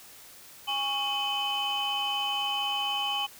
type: tone cluster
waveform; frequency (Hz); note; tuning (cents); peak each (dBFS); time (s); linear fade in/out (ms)
sine; 820 / 1113 / 2544 / 3032; G#5 / C#6 / D#7 / F#7; -22 / +7 / +38 / +42; -31 / -35 / -35 / -28; 0.67-3.27; 20
effects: tanh soft clip ceiling -22 dBFS + white hiss -50 dBFS RMS until 3.39 s